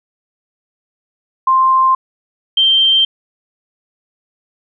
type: tone pair in turn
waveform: sine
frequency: 1049 / 3143 Hz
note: C6 / G7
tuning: +4 / +4 cents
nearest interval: octave + perfect fifth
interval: 1900 cents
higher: second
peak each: -8 dBFS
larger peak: neither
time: 1.47-1.95 / 2.57-3.05 s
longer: neither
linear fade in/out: 5 ms
effects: none